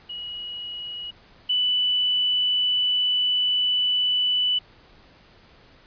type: tone pair in turn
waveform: sine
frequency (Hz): 2908 / 2981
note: F#7 / F#7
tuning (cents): -31 / +12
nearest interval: unison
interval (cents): 43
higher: second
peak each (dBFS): -31 / -19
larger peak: second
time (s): 0.09-1.11 / 1.49-4.59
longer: second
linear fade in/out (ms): 10
effects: pink hiss -53 dBFS RMS until 5.86 s + resampled to 11025 Hz

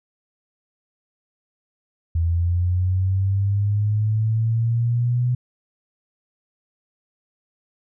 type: linear sweep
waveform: sine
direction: up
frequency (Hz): 82.41 to 124.5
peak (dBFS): -17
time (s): 2.15-5.35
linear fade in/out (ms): 5
effects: none

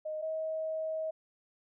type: tone pair in turn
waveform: sine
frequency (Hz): 620 / 634.9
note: D#5 / D#5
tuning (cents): -6 / +35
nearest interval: unison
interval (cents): 41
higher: second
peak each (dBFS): -34 / -32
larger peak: second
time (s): 0.05-0.22 / 0.22-1.11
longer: second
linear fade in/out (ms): 10
effects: none

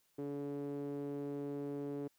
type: tone with band-pass filter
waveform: sawtooth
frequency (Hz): 142.7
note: D3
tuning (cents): -49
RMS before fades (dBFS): -41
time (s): 0.18-2.08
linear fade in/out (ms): 10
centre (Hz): 360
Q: 6.6
effects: white hiss -75 dBFS RMS until 2.18 s

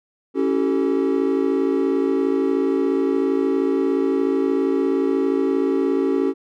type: chord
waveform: triangle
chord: A dominant seventh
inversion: first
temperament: equal with one note detuned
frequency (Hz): 277.2 / 329.6 / 383 / 440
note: C#4 / E4 / G4 / A4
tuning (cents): 0 / 0 / -40 / 0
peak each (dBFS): -19 / -25 / -19 / -23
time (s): 0.34-6.34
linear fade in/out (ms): 50
effects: none

